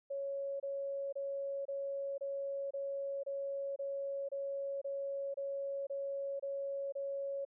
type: tone bursts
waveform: sine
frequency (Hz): 554.4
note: C#5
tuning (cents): 0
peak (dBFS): -36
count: 14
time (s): 0.1-7.451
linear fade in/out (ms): 10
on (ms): 500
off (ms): 27
effects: none